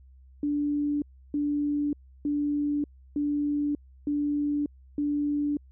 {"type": "tone bursts", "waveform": "sine", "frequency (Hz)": 291.5, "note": "D4", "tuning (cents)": -13, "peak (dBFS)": -24, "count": 6, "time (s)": [0.43, 5.57], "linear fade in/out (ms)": 2, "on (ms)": 590, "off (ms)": 320, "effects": ["added 65 Hz sine -50 dBFS peak until 5.71 s"]}